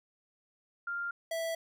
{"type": "tone pair in turn", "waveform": ["sine", "square"], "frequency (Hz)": [1396.9, 658.1], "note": ["F6", "E5"], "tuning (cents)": [0, -3], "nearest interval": "octave + minor second", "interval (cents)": 1303, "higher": "first", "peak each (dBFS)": [-33, -33], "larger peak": "neither", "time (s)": [[0.87, 1.11], [1.31, 1.55]], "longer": "neither", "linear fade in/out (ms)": 5, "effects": []}